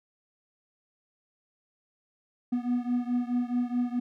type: beating tone pair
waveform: triangle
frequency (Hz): 242.9 / 247.6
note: B3 / B3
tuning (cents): -29 / +5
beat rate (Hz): 4.7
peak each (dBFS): -26 / -28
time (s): 2.52-4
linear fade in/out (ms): 10
effects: none